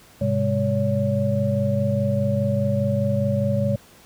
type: tone cluster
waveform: sine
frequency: 105.4 / 130.3 / 203.2 / 565 Hz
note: G#2 / C3 / G#3 / C#5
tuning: +26 / -7 / -38 / +33 cents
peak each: -24 dBFS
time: 0.21-3.76 s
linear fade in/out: 5 ms
effects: pink hiss -50 dBFS RMS until 4.05 s + high-pass 60 Hz 12 dB/octave